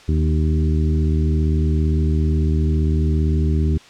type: harmonic tone with a mistuned harmonic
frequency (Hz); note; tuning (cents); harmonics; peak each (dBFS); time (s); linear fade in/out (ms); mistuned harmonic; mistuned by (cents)
77.78; D#2; 0; 1 / 2 / 3 / 4 / 5; -16 / -22 / -26 / -28 / -30; 0.08-3.78; 10; 4; -16
effects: white hiss -45 dBFS RMS until 3.89 s + low-pass 5000 Hz 12 dB/octave